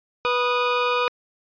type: tone pair together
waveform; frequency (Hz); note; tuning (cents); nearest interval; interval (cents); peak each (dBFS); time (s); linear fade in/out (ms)
25% pulse; 490.5 / 1236; B4 / D#6; -12 / -12; octave + major third; 1600; -18 / -19; 0.25-1.08; 0
effects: resampled to 11025 Hz